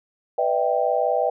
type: chord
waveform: sine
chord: E minor seventh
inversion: second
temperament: equal with one note detuned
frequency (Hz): 493.9 / 599.7 / 659.3 / 784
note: B4 / D5 / E5 / G5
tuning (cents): 0 / +36 / 0 / 0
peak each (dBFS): -24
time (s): 0.38-1.3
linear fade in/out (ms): 5
effects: none